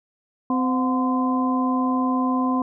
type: harmonic tone with a mistuned harmonic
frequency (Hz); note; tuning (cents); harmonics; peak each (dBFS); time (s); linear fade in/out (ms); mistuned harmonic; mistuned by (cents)
257.4; C4; -28; 1 / 2 / 3 / 4; -20 / -33 / -30 / -25; 0.5-2.62; 2; 3; -100
effects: none